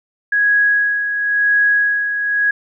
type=tone with tremolo; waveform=sine; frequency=1661.2 Hz; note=G#6; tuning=in tune; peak=-10 dBFS; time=0.32-2.51 s; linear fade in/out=5 ms; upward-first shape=sine; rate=0.96 Hz; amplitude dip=55%; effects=none